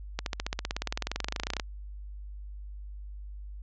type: accelerating click train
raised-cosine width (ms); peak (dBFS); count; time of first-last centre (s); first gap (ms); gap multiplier
0.2; -13; 30; 0.19-1.598; 72; 0.97
effects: added 50 Hz sine -39 dBFS peak until 3.62 s + resampled to 16000 Hz